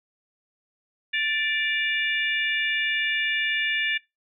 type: harmonic tone with a mistuned harmonic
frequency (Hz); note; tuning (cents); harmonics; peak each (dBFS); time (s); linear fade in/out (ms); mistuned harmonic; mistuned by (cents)
587.3; D5; 0; 3 / 4 / 5 / 6; -26 / -28 / -30 / -32; 1.13-3.98; 10; 5; -49
effects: noise-tail reverb RT60 0.2 s tail -21 dB re dry